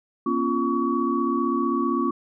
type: tone cluster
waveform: sine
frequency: 240.2 / 275.8 / 344.9 / 1129 Hz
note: B3 / C#4 / F4 / C#6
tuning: -48 / -9 / -22 / +31 cents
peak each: -26 dBFS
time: 0.26-2.11 s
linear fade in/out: 5 ms
effects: none